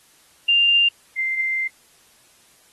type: tone pair in turn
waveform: sine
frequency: 2794 / 2087 Hz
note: F7 / C7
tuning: 0 / -5 cents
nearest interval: perfect fourth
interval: 505 cents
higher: first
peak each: -13 / -20 dBFS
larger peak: first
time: 0.48-0.89 / 1.16-1.68 s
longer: second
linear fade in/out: 10 ms
effects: white hiss -55 dBFS RMS until 2.72 s + AAC 32 kbps